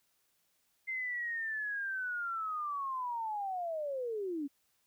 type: linear sweep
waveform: sine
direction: down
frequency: 2090 to 269.6 Hz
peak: -34 dBFS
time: 0.87-4.48 s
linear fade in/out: 20 ms
effects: white hiss -75 dBFS RMS until 4.86 s